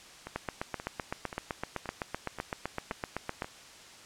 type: two click trains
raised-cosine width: 0.5 ms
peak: -17 / -24 dBFS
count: 25 / 7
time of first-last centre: 0.36-3.421 / 0.27-3.445 s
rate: 7.84 / 1.89 Hz
effects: white hiss -51 dBFS RMS until 4.05 s + low-pass 7000 Hz 12 dB/octave